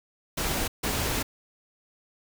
pink noise bursts at uneven times, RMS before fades -28 dBFS, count 2, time 0.37-0.68 / 0.83-1.23 s, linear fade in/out 10 ms, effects none

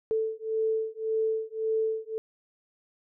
sine beating tone pair, 440.7 / 442.5 Hz, A4 / A4, +3 / +10 cents, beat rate 1.8 Hz, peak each -29 dBFS, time 0.11-2.18 s, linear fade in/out 0 ms, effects none

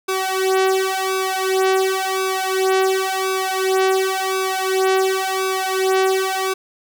sawtooth tone with flanger, 380 Hz, F#4, 46 cents sharp, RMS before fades -19 dBFS, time 0.08-6.54 s, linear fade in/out 10 ms, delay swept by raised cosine 0.8 to 2.6 ms, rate 0.93 Hz, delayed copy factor +1, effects none

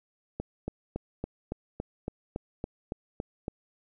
click train, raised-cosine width 2 ms, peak -19 dBFS, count 12, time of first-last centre 0.4-3.481 s, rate 3.57 Hz, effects none

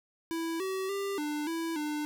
square tone with pitch steps, 329.8 / 380.4 / 396.5 / 298 / 330 / 299.5 Hz, E4 / F#4 / G4 / D4 / E4 / D4, +1 / +48 / +20 / +25 / +2 / +34 cents, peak -32 dBFS, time 0.31-2.05 s, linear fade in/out 0 ms, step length 290 ms, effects none

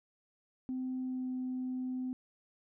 sine tone with pitch glide, 257.2 to 255.3 Hz, C4 to C4, -30 to -42 cents, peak -33 dBFS, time 0.69-2.13 s, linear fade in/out 0 ms, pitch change -12 cents, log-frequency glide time 1-1.3 s, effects tanh soft clip ceiling -30 dBFS

